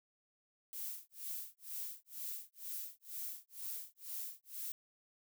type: noise with tremolo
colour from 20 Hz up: violet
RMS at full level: -42 dBFS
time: 0.73-4.72 s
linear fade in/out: 0 ms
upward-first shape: sine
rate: 2.1 Hz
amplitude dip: 100%
effects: none